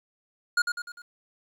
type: tone with echo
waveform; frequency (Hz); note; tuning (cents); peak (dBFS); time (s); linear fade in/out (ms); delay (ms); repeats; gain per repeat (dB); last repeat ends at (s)
square; 1430; F6; +41; -20; 0.57-0.62; 5; 100; 4; -6; 1.02
effects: low-pass 8000 Hz 12 dB/octave + 10-bit